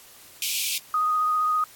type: high-pass noise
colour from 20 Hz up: pink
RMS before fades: -27 dBFS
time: 0.42-0.78 s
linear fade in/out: 2 ms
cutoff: 2300 Hz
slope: 96 dB/octave
type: tone with vibrato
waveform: sine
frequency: 1244.5 Hz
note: D#6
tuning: in tune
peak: -20 dBFS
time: 0.94-1.64 s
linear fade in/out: 2 ms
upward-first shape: sine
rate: 15 Hz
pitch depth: 13 cents each way
effects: white hiss -49 dBFS RMS until 1.75 s + AAC 64 kbps